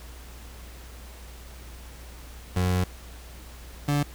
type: tone pair in turn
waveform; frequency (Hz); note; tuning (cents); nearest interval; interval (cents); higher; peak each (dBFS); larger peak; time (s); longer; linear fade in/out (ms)
30% pulse; 91 / 144.84; F#2 / D3; -28 / -24; minor sixth; 804; second; -19; neither; 2.56-2.84 / 3.88-4.03; first; 5
effects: added 60 Hz sine -42 dBFS peak until 4.14 s + pink hiss -48 dBFS RMS until 4.14 s